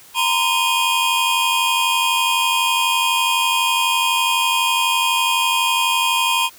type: tone cluster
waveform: square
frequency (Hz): 933 / 1025 / 2477 / 3239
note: A#5 / C6 / D#7 / G#7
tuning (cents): +1 / -36 / -8 / -44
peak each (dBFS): -22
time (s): 0.14-6.5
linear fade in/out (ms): 50
effects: white hiss -45 dBFS RMS until 6.58 s